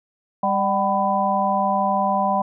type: harmonic tone with a mistuned harmonic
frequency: 199.4 Hz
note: G3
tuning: 30 cents sharp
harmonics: 1 / 3 / 4 / 5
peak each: -25 / -25 / -21 / -22 dBFS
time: 0.43-2.42 s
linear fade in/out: 5 ms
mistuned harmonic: 4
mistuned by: -73 cents
effects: none